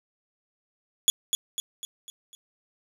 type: tone with echo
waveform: 20% pulse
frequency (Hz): 3375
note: G#7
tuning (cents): +27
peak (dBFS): -10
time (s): 1.08-1.1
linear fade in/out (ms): 0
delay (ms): 250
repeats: 5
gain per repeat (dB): -6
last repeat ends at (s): 2.35
effects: none